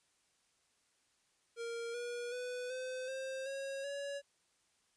square tone with pitch steps, 465.8 / 480.8 / 496.4 / 512.4 / 528.9 / 546 / 563.6 Hz, A#4 / B4 / B4 / C5 / C5 / C#5 / C#5, -1 / -46 / +9 / -36 / +19 / -26 / +29 cents, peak -40 dBFS, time 1.56-4.22 s, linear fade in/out 50 ms, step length 380 ms, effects white hiss -75 dBFS RMS until 4.96 s + resampled to 22050 Hz

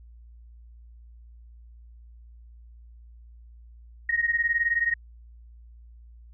sine beating tone pair, 1865 / 1884 Hz, A#6 / A#6, 0 / +18 cents, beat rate 19 Hz, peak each -24 / -26 dBFS, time 4.09-4.94 s, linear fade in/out 5 ms, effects added 58 Hz sine -46 dBFS peak until 6.33 s

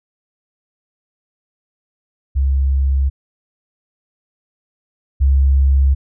sine tone pair in turn, 67.8 / 68.07 Hz, C#2 / C#2, -38 / -31 cents, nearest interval unison, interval 7 cents, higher second, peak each -12 / -9 dBFS, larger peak second, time 2.35-3.1 / 5.2-5.95 s, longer neither, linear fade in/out 20 ms, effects none

